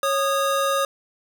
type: tone pair together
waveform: square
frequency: 550 / 1234.7 Hz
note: C#5 / D#6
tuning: -14 / -14 cents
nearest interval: octave + major second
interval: 1400 cents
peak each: -23 dBFS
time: 0.03-0.85 s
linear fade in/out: 2 ms
effects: none